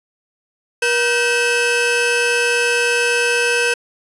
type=tone cluster; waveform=40% pulse; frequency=478.1 / 1543 / 2605 Hz; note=A#4 / G6 / E7; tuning=+44 / -28 / -21 cents; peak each=-18 dBFS; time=0.82-3.74 s; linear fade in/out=5 ms; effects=resampled to 24000 Hz